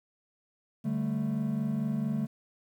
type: chord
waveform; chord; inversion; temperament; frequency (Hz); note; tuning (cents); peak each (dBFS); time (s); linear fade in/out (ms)
triangle; D suspended fourth; none; just; 146.83 / 195.78 / 220.2; D3 / G3 / A3; 0 / -2 / +2; -31 / -32 / -28; 0.84-2.27; 20
effects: tanh soft clip ceiling -18 dBFS + 10-bit